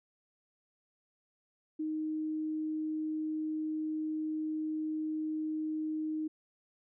sine tone, 311.1 Hz, D#4, in tune, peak -32 dBFS, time 1.79-6.28 s, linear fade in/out 10 ms, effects none

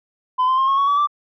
sine tone with pitch steps, 1015 / 1039.3 / 1064.2 / 1089.7 / 1115.9 / 1142.6 / 1170 Hz, B5 / C6 / C6 / C#6 / C#6 / D6 / D6, +47 / -12 / +29 / -30 / +11 / -48 / -7 cents, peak -12 dBFS, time 0.38-1.073 s, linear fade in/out 20 ms, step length 99 ms, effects tanh soft clip ceiling -13 dBFS

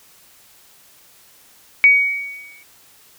sine tone with exponential decay, 2251 Hz, C#7, 26 cents sharp, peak -5 dBFS, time 1.84-2.63 s, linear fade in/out 0 ms, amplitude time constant 170 ms, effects white hiss -50 dBFS RMS until 3.18 s

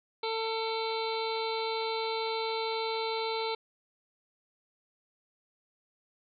harmonic tone, 447.8 Hz, A4, 30 cents sharp, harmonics 1 / 2 / 3 / 5 / 6 / 7 / 8 / 9 / 10, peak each -33 / -35 / -42 / -41 / -48 / -49 / -45 / -39 / -49 dBFS, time 0.23-3.55 s, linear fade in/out 5 ms, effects none

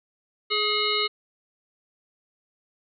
harmonic tone with a mistuned harmonic, 419.8 Hz, G#4, 19 cents sharp, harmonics 1 / 3 / 5 / 7 / 9 / 10, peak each -29 / -29 / -29 / -29 / -29 / -29 dBFS, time 0.5-1.08 s, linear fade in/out 20 ms, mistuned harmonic 5, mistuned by +38 cents, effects none

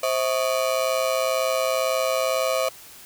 35% pulse ring-modulated tone, 587.3 Hz, D5, in tune, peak -16 dBFS, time 0.03-2.69 s, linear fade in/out 5 ms, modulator 61 Hz, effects white hiss -45 dBFS RMS until 3.05 s

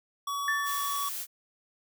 square tone, 1131 Hz, C#6, 34 cents sharp, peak -31 dBFS, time 0.27-1.09 s, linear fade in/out 5 ms
sine tone with exponential decay, 1767 Hz, A6, 7 cents sharp, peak -24 dBFS, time 0.48-1.17 s, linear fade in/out 2 ms, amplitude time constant 150 ms
blue noise, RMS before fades -36 dBFS, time 0.64-1.27 s, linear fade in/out 50 ms
effects none

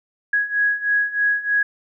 sine beating tone pair, 1661.2 / 1664.4 Hz, G#6 / G#6, 0 / +3 cents, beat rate 3.2 Hz, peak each -22 / -19 dBFS, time 0.33-1.63 s, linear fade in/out 5 ms, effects none

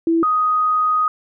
sine tone pair in turn, 330.7 / 1248.6 Hz, E4 / D#6, +6 / +6 cents, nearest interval octave + major seventh, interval 2300 cents, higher second, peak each -13 / -14 dBFS, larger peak first, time 0.07-0.23 / 0.23-1.08 s, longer second, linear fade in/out 2 ms, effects none

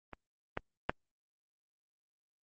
clicks, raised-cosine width 0.5 ms, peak -29 / -18 / -14 dBFS, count 3, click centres 0.133 / 0.574 / 0.895 s, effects Opus 24 kbps

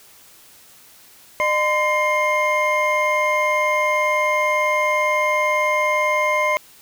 triangle tone cluster, 607 / 1025 / 2125 Hz, D#5 / C6 / C7, -43 / -36 / +26 cents, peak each -19 dBFS, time 1.4-6.57 s, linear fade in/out 0 ms, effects white hiss -48 dBFS RMS until 6.81 s

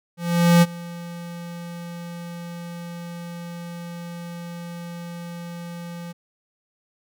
square tone with ADSR envelope, 171.8 Hz, F3, 28 cents flat, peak -11 dBFS, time 0.17-6.13 s, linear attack 450 ms, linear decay 36 ms, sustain -22 dB, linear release 19 ms, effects none

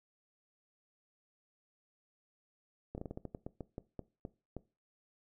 slowing click train, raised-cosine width 2 ms, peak -28 dBFS, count 14, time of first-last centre 2.95-4.567 s, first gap 29 ms, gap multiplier 1.22, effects noise-tail reverb RT60 0.3 s tail -19 dB re dry

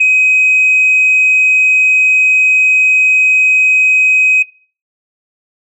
sine tone, 2524 Hz, D#7, 24 cents sharp, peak -4 dBFS, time 0-4.43 s, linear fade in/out 10 ms, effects noise-tail reverb RT60 0.4 s tail -21 dB re dry + tanh soft clip ceiling -3 dBFS

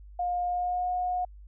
sine tone with pitch glide, 711 to 723.4 Hz, F5 to F#5, +31 to -39 cents, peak -26 dBFS, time 0.19-1.25 s, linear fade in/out 5 ms, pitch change +30 cents, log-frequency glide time 0.46-0.9 s, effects added 50 Hz sine -45 dBFS peak until 1.47 s

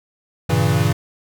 square chord, G diminished seventh, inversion none, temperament equal with one note detuned, 98 / 116.54 / 138.59 / 162.92 Hz, G2 / Bb2 / Db3 / Fb3, 0 / 0 / 0 / -20 cents, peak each -21 dBFS, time 0.49-0.93 s, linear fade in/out 10 ms, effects none

